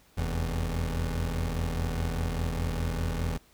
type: tone pair together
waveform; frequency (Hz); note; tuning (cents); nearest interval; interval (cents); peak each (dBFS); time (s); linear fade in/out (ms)
25% pulse; 43.66 / 82.41; F1 / E2; 0 / 0; major seventh; 1100; -27; 0.17-3.38; 10
effects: pink hiss -61 dBFS RMS until 3.53 s